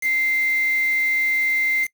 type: tone with quantisation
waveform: sine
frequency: 2087 Hz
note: C7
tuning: 5 cents flat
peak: -18 dBFS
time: 0.01-1.88 s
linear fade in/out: 50 ms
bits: 5
effects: noise-tail reverb RT60 0.1 s tail -22 dB re dry